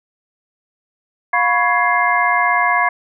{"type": "tone cluster", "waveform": "sine", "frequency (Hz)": [708, 989, 1105, 1674, 2102], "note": ["F5", "B5", "C#6", "G#6", "C7"], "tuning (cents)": [23, 2, -6, 13, 7], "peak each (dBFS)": -19, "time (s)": [1.33, 2.89], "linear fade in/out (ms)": 5, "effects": []}